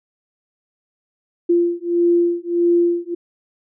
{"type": "beating tone pair", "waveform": "sine", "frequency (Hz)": [344.5, 346.1], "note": ["F4", "F4"], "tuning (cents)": [-24, -16], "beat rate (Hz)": 1.6, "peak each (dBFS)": -17, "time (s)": [1.49, 3.15], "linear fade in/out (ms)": 10, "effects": []}